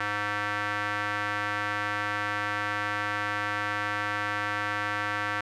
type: tone with band-pass filter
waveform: square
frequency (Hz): 103.5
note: G#2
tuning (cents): -5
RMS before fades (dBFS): -30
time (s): 0-5.41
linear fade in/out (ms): 5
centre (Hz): 1600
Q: 2.4
effects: none